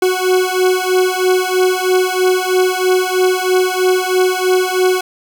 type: beating tone pair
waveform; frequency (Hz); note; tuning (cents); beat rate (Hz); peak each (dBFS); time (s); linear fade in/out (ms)
40% pulse; 367.8 / 370.9; F#4 / F#4; -10 / +4; 3.1; -14; 0.02-5.01; 5
effects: none